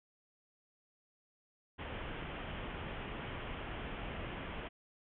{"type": "low-pass noise", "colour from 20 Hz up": "pink", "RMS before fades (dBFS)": -43, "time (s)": [1.78, 4.69], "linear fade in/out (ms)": 20, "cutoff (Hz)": 3300, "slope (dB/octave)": 96, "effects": []}